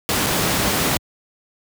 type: noise with dropouts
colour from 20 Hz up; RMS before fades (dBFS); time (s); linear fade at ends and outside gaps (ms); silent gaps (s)
pink; -19; 0.09-0.97; 0; 0.262-0.267
effects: high-pass 80 Hz 12 dB/octave